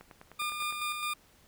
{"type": "click train", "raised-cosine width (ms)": 0.5, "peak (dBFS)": -33, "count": 8, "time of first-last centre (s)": [0.01, 0.725], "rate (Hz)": 9.79}
{"type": "tone with tremolo", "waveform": "20% pulse", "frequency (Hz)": 1208, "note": "D6", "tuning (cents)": 48, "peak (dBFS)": -26, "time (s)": [0.39, 1.14], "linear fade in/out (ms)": 10, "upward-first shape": "square", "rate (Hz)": 4.7, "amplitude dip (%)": 40}
{"effects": ["pink hiss -62 dBFS RMS until 1.47 s"]}